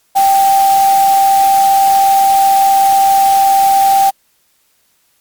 sine tone in noise, 784 Hz, G5, in tune, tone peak -6 dBFS, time 0.15-4.11 s, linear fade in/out 20 ms, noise white, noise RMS -22 dBFS, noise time 0.15-4.11 s, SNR +13 dB, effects white hiss -57 dBFS RMS until 5.2 s + MP3 96 kbps

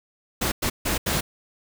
pink noise bursts at uneven times, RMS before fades -24 dBFS, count 4, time 0.41-0.52 / 0.62-0.7 / 0.85-0.98 / 1.06-1.21 s, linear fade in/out 10 ms, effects none

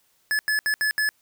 square tone bursts at uneven times, 1718 Hz, A6, 42 cents flat, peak -21 dBFS, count 5, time 0.31-0.39 / 0.48-0.59 / 0.66-0.74 / 0.81-0.91 / 0.98-1.09 s, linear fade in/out 0 ms, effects white hiss -65 dBFS RMS until 1.21 s

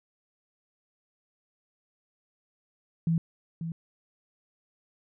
sine tone with echo, 165 Hz, E3, 2 cents sharp, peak -22 dBFS, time 3.07-3.18 s, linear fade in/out 2 ms, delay 540 ms, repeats 1, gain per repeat -9 dB, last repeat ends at 3.72 s, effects none

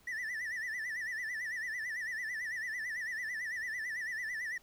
triangle tone with vibrato, 1864.7 Hz, A#6, in tune, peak -34 dBFS, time 0.07-4.58 s, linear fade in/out 5 ms, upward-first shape sine, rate 9 Hz, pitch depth 130 cents each way, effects pink hiss -65 dBFS RMS until 4.62 s

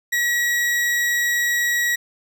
40% pulse tone, 1916 Hz, A#6, 47 cents sharp, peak -17 dBFS, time 0.12-1.96 s, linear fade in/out 10 ms, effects none

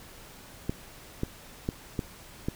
clicks, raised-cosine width 3 ms, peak -15 dBFS, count 5, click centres 0.695 / 1.234 / 1.689 / 1.992 / 2.485 s, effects pink hiss -49 dBFS RMS until 2.55 s

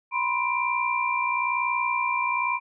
sine tone cluster, 975 / 1036 / 2362 Hz, B5 / C6 / D7, -23 / -17 / +9 cents, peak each -27 dBFS, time 0.11-2.6 s, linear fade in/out 50 ms, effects none

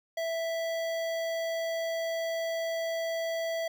square tone with notch filter, 659.3 Hz, E5, in tune, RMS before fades -32 dBFS, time 0.17-3.68 s, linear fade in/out 5 ms, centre 9700 Hz, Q 0.95, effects none

